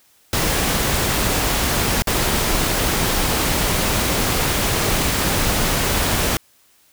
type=noise with dropouts; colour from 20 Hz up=pink; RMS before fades=-19 dBFS; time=0.33-6.37 s; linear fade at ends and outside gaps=1 ms; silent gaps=2.022-2.071 s; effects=white hiss -56 dBFS RMS until 6.92 s